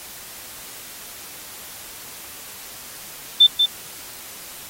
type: tone with echo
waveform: sine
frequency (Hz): 3547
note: A7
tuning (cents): +13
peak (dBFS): -7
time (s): 3.4-3.47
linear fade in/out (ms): 10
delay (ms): 190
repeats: 1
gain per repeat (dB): -6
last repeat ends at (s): 3.66
effects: white hiss -38 dBFS RMS until 4.69 s + AAC 48 kbps